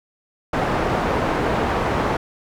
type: low-pass noise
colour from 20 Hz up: white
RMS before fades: -21 dBFS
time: 0.53-2.17 s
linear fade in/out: 5 ms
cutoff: 920 Hz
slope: 12 dB/octave
effects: none